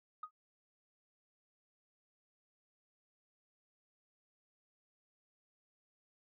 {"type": "tone with exponential decay", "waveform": "sine", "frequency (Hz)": 1247, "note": "D#6", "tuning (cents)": 3, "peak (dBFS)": -37, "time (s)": [0.23, 0.31], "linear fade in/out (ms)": 5, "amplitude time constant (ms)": 16, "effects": ["tanh soft clip ceiling -33 dBFS"]}